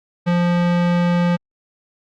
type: tone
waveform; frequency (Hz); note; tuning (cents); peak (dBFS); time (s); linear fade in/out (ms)
square; 174.61; F3; 0; -15; 0.26-1.37; 20
effects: low-pass 3000 Hz 12 dB/octave + Opus 48 kbps